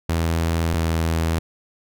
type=tone pair in turn; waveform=sawtooth; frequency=82.6 / 81.79 Hz; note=E2 / E2; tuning=+4 / -13 cents; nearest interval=unison; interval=17 cents; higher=first; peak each=-15 dBFS; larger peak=neither; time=0.09-0.74 / 0.74-1.39 s; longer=neither; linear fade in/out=5 ms; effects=none